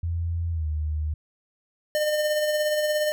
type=tone with pitch glide; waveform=sine; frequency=84.5 to 76.6 Hz; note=E2 to D#2; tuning=+43 to -27 cents; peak=-24 dBFS; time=0.03-1.14 s; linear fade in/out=5 ms; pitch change=-170 cents; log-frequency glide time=0.51-0.67 s
type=tone with tremolo; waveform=square; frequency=605 Hz; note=D#5; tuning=49 cents flat; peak=-21 dBFS; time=1.95-3.12 s; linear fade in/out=0 ms; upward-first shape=sine; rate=17 Hz; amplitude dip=35%
effects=none